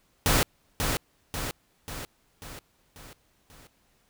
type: noise with echo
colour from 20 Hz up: pink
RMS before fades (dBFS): -22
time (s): 0.26-0.43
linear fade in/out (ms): 0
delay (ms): 540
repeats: 6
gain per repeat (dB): -5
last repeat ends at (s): 3.67
effects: pink hiss -67 dBFS RMS until 4.09 s